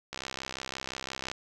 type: click train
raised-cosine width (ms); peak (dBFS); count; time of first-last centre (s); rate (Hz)
0.2; -18; 79; 0.13-1.315; 65.8
effects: none